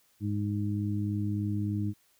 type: harmonic tone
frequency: 103.3 Hz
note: G#2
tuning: 9 cents flat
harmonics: 1 / 2 / 3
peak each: -30 / -33 / -35 dBFS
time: 0.2-1.94 s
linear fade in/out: 50 ms
effects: white hiss -67 dBFS RMS until 2.19 s